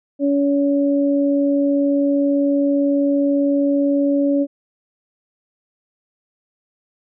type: tone pair together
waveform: sine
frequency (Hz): 282.5 / 564.4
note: C#4 / C#5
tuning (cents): +33 / +31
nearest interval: octave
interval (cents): 1198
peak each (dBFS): -15 / -20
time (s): 0.19-4.47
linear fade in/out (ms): 50
effects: none